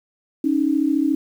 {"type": "tone pair together", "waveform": "sine", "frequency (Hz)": [277, 311.1], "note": ["C#4", "D#4"], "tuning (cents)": [-1, 0], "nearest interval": "major second", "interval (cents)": 201, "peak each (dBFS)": -19, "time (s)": [0.44, 1.15], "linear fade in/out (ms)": 5, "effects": ["8-bit"]}